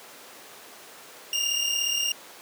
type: tone pair together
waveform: 25% pulse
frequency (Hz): 2794 / 2831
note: F7 / F7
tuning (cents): 0 / +23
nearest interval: unison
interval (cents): 23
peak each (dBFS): -23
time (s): 1.33-2.12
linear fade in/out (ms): 2
effects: pink hiss -45 dBFS RMS until 2.41 s + high-pass 400 Hz 12 dB/octave